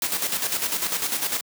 white noise with tremolo, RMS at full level -24 dBFS, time 0.02-1.41 s, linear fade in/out 2 ms, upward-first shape square, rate 10 Hz, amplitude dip 55%, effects high-pass 150 Hz 12 dB/octave

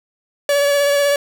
45% pulse tone with vibrato, 570 Hz, C#5, 48 cents sharp, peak -13 dBFS, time 0.49-1.16 s, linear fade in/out 2 ms, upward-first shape sine, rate 16 Hz, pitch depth 19 cents each way, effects none

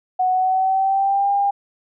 sine tone with pitch glide, 740 to 802.3 Hz, F#5 to G5, 0 to +40 cents, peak -15 dBFS, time 0.19-1.51 s, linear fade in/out 10 ms, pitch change +140 cents, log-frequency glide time 0.31-1.31 s, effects none

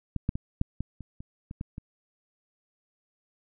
clicks, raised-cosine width 5 ms, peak -17 / -13 / -19 / -12 / -18 / -28 / -28 / -26 / -21 / -25 dBFS, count 10, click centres 0.163 / 0.291 / 0.355 / 0.614 / 0.806 / 1.007 / 1.205 / 1.511 / 1.611 / 1.781 s, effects none

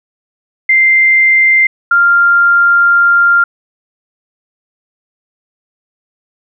sine tone pair in turn, 2089 / 1394.2 Hz, C7 / F6, -3 / -3 cents, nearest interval perfect fifth, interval 700 cents, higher first, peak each -5 dBFS, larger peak neither, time 0.69-1.67 / 1.91-3.44 s, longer second, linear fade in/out 5 ms, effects none

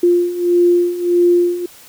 sine beating tone pair, 349.2 / 350.8 Hz, F4 / F4, 0 / +8 cents, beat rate 1.6 Hz, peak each -16 / -12 dBFS, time 0.03-1.66 s, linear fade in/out 5 ms, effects white hiss -42 dBFS RMS until 1.88 s

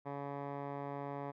10% pulse tone with low-pass filter, 141.4 Hz, C#3, 35 cents sharp, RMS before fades -42 dBFS, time 0.05-1.32 s, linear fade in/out 20 ms, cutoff 1200 Hz, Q 1.8, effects none

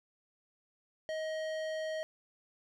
square tone with low-pass filter, 630 Hz, D#5, 21 cents sharp, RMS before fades -37 dBFS, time 1.09-2.03 s, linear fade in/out 0 ms, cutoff 4900 Hz, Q 0.61, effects none

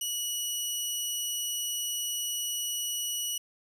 15% pulse tone, 2930 Hz, F#7, 18 cents flat, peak -23 dBFS, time 0.01-3.38 s, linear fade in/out 5 ms, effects none

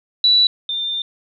sine tone pair in turn, 3945 / 3595 Hz, B7 / A7, -3 / +36 cents, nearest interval major second, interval 161 cents, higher first, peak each -10 / -20 dBFS, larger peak first, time 0.24-0.47 / 0.69-1.02 s, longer second, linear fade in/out 2 ms, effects none

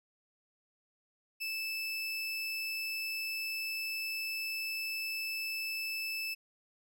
30% pulse tone, 2629 Hz, E7, 5 cents flat, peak -32 dBFS, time 1.4-6.35 s, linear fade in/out 20 ms, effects none

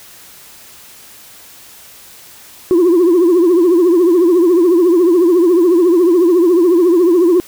sine tone with vibrato, 349.2 Hz, F4, in tune, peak -5 dBFS, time 2.71-7.4 s, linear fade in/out 0 ms, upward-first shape triangle, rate 14 Hz, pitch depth 140 cents each way, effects tanh soft clip ceiling -5 dBFS + white hiss -39 dBFS RMS until 7.47 s

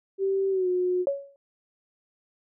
sine tone with pitch glide, 388.3 to 362.3 Hz, G4 to F#4, -16 to -36 cents, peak -22 dBFS, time 0.18-1.06 s, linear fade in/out 50 ms, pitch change -120 cents, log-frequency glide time 0.5-0.68 s
sine tone with exponential decay, 558 Hz, C#5, 11 cents sharp, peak -19 dBFS, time 1.07-1.36 s, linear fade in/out 1 ms, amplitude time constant 63 ms
effects none

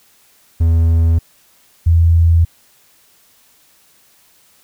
triangle / sine tone pair in turn, 82.41 / 83.51 Hz, E2 / E2, 0 / +23 cents, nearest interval unison, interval 23 cents, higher second, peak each -7 dBFS, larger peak neither, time 0.6-1.19 / 1.86-2.45 s, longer neither, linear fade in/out 10 ms, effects white hiss -52 dBFS RMS until 4.63 s

